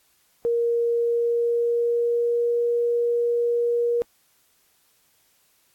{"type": "tone with pitch glide", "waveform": "sine", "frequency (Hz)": [469.6, 474.5], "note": ["A#4", "A#4"], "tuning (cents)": [13, 31], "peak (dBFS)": -19, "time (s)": [0.45, 4.02], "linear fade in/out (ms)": 0, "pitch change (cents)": 18, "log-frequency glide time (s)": [0.91, 2.59], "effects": ["white hiss -63 dBFS RMS until 5.74 s", "AAC 64 kbps"]}